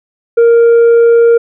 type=tone with tanh clipping; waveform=sine; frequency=466.2 Hz; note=A#4; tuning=in tune; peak=-4 dBFS; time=0.37-1.38 s; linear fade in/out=10 ms; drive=3 dB; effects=none